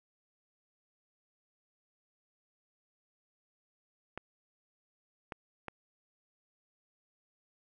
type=clicks; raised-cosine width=0.5 ms; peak=-24 dBFS; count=3; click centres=4.176 / 5.322 / 5.683 s; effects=none